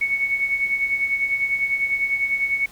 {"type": "tone with tremolo", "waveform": "sine", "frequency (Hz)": 2217, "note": "C#7", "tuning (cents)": 0, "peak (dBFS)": -16, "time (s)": [0.01, 2.66], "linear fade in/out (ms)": 5, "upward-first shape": "triangle", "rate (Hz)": 10, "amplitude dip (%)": 70, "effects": ["pink hiss -47 dBFS RMS until 2.71 s"]}